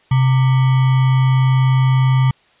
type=tone with sample-and-hold; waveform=sine; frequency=130.81 Hz; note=C3; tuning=in tune; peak=-10 dBFS; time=0.11-2.31 s; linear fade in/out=5 ms; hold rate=1050 Hz; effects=white hiss -54 dBFS RMS until 2.6 s + resampled to 8000 Hz